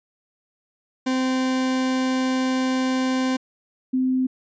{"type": "tone pair in turn", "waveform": ["40% pulse", "sine"], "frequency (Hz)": [259, 258.1], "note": ["C4", "C4"], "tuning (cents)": [-17, -23], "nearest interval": "unison", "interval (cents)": 6, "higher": "first", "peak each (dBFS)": [-19, -18], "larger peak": "second", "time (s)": [[1.06, 3.37], [3.93, 4.27]], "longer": "first", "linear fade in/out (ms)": 10, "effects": ["resampled to 16000 Hz"]}